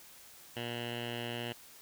10% pulse tone with low-pass filter, 118.9 Hz, A#2, 35 cents sharp, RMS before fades -39 dBFS, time 0.56-1.53 s, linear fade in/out 10 ms, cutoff 2900 Hz, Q 4.7, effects white hiss -55 dBFS RMS until 1.81 s

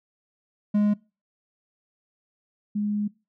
triangle / sine tone pair in turn, 207.7 / 207.7 Hz, G#3 / G#3, 0 / 0 cents, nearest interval unison, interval 0 cents, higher neither, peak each -16 / -23 dBFS, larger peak first, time 0.74-0.94 / 2.75-3.08 s, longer second, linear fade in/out 10 ms, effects noise-tail reverb RT60 0.3 s tail -23 dB re dry

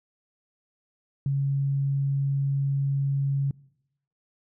sine tone, 138.59 Hz, C#3, in tune, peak -22 dBFS, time 1.26-3.51 s, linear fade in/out 2 ms, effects noise-tail reverb RT60 0.8 s tail -23 dB re dry

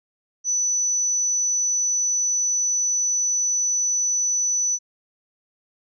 sine tone, 5970 Hz, F#8, 15 cents sharp, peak -19 dBFS, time 0.44-4.79 s, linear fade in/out 50 ms, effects none

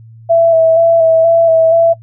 sine tone with vibrato, 659.3 Hz, E5, in tune, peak -5 dBFS, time 0.29-1.94 s, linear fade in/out 20 ms, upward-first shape square, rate 2.1 Hz, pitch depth 21 cents each way, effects noise-tail reverb RT60 0.1 s tail -23 dB re dry + added 113 Hz sine -34 dBFS peak until 2.02 s

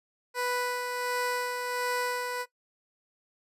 15% pulse tone with tremolo, 493.9 Hz, B4, in tune, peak -21 dBFS, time 0.34-2.46 s, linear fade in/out 50 ms, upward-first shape sine, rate 1.4 Hz, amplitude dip 40%, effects noise-tail reverb RT60 0.1 s tail -18 dB re dry + resampled to 32000 Hz

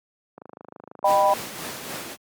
click train, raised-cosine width 1 ms, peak -26 dBFS, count 26, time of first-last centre 0.38-1.334 s, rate 26.2 Hz
pink noise with tremolo, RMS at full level -31 dBFS, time 1.04-2.17 s, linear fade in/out 50 ms, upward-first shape triangle, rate 3.6 Hz, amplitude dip 45%
sine chord, Eb augmented, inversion none, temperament equal with one note detuned, 611.2 / 784 / 987.8 Hz, Eb5 / G5 / B5, -31 / 0 / 0 cents, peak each -20 dBFS, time 1.04-1.34 s, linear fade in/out 5 ms
effects high-pass 200 Hz 12 dB/octave + Opus 48 kbps

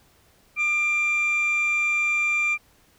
sine tone pair together, 1216 / 2376 Hz, D#6 / D7, -40 / +20 cents, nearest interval octave, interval 1160 cents, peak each -30 / -18 dBFS, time 0.56-2.58 s, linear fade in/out 50 ms, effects tanh soft clip ceiling -18 dBFS + pink hiss -59 dBFS RMS until 2.98 s

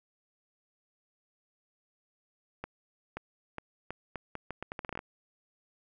accelerating click train, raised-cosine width 0.5 ms, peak -22 dBFS, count 16, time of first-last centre 2.64-4.991 s, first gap 530 ms, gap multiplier 0.78, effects none

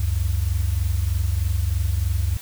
sine tone pair together, 69.3 / 92.5 Hz, C#2 / F#2, 0 / 0 cents, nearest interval perfect fourth, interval 500 cents, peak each -21 dBFS, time 0-2.37 s, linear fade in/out 5 ms, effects tanh soft clip ceiling -12 dBFS + white hiss -40 dBFS RMS until 2.41 s

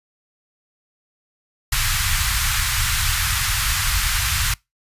pink band-stop noise, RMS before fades -20 dBFS, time 1.72-4.54 s, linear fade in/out 5 ms, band 110 to 1200 Hz, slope 24 dB/octave, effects noise-tail reverb RT60 0.2 s tail -25 dB re dry + resampled to 32000 Hz

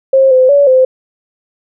sine tone with pitch steps, 534 / 514 / 569 / 517 Hz, C5 / C5 / C#5 / C5, +35 / -31 / +45 / -21 cents, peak -4 dBFS, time 0.13-0.85 s, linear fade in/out 5 ms, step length 180 ms, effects none

